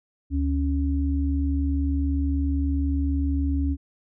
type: tone pair together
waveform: sine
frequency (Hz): 73.33 / 277.2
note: D2 / C#4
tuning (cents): -2 / 0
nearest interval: octave + major seventh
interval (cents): 2302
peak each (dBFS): -22 / -26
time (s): 0.3-3.77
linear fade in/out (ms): 50
effects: none